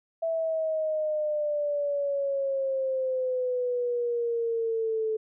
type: exponential sweep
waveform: sine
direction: down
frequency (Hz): 660 to 435.4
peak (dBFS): -25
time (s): 0.22-5.17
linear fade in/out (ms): 10
effects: none